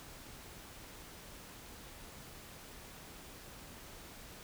silence, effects pink hiss -52 dBFS RMS until 4.43 s

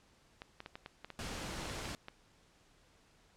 clicks, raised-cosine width 0.3 ms, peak -29 dBFS, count 12, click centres 0.419 / 0.604 / 0.661 / 0.755 / 0.861 / 1.046 / 1.103 / 1.656 / 1.698 / 1.855 / 1.891 / 2.084 s
pink noise, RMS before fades -42 dBFS, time 1.19-1.95 s, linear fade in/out 0 ms
effects pink hiss -67 dBFS RMS until 3.36 s + low-pass 8000 Hz 12 dB/octave

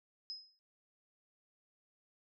sine tone with exponential decay, 5090 Hz, D#8, 39 cents sharp, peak -38 dBFS, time 0.3-0.59 s, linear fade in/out 0 ms, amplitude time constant 62 ms, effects none

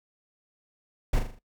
brown noise with echo, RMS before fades -22 dBFS, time 1.13-1.19 s, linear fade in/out 5 ms, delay 40 ms, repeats 5, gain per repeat -6 dB, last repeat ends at 1.39 s, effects noise-tail reverb RT60 0.1 s tail -18 dB re dry

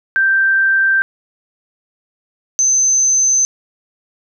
sine tone pair in turn, 1568 / 6171 Hz, G6 / G8, 0 / -28 cents, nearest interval 2 octaves, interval 2372 cents, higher second, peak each -10 dBFS, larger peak neither, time 0.16-1.02 / 2.59-3.45 s, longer neither, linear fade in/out 0 ms, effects none

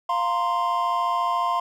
triangle chord, F suspended fourth, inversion none, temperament equal, 698.5 / 932.3 / 1046.5 Hz, F5 / Bb5 / C6, 0 / 0 / 0 cents, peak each -25 / -26 / -21 dBFS, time 0.09-1.6 s, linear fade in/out 5 ms, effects none

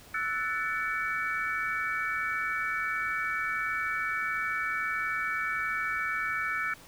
sine chord, F# minor seventh, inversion third, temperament equal with one note detuned, 1318.5 / 1480 / 1760 / 2268 Hz, E6 / F#6 / A6 / C#7, 0 / 0 / 0 / +39 cents, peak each -34 dBFS, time 0.14-6.74 s, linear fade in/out 5 ms, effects pink hiss -52 dBFS RMS until 6.87 s

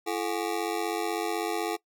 25% pulse ring-modulated tone, 386.9 Hz, G4, 23 cents flat, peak -21 dBFS, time 0.06-1.77 s, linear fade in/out 20 ms, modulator 48 Hz, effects noise-tail reverb RT60 0.1 s tail -21 dB re dry

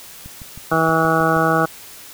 click train, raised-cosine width 5 ms, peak -24 dBFS, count 8, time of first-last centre 0.26-1.366 s, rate 6.33 Hz
harmonic tone, 161.9 Hz, E3, 31 cents flat, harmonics 1 / 2 / 3 / 4 / 5 / 7 / 8 / 9, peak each -22 / -22 / -22 / -22 / -22 / -22 / -22 / -22 dBFS, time 0.71-1.66 s, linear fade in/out 10 ms
effects white hiss -39 dBFS RMS until 2.13 s

